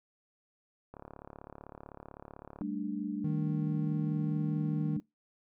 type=click train; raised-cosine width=1 ms; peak=-32 dBFS; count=61; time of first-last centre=0.94-2.616 s; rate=35.8 Hz
type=chord; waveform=sine; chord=G suspended second; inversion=none; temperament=just; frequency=196 / 220.5 / 294 Hz; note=G3 / A3 / D4; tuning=0 / +4 / +2 cents; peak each=-38 / -38 / -36 dBFS; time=2.61-5 s; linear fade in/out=0 ms
type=tone; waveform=triangle; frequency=155.56 Hz; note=D#3; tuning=in tune; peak=-29 dBFS; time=3.24-4.97 s; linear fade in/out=5 ms
effects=noise-tail reverb RT60 0.2 s tail -24 dB re dry